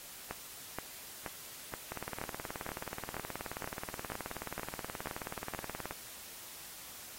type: two click trains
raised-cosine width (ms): 0.5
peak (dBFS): -23 / -24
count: 12 / 76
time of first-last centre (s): 0.31-5.548 / 1.92-5.909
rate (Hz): 2.1 / 18.8
effects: white hiss -49 dBFS RMS until 7.18 s + AAC 48 kbps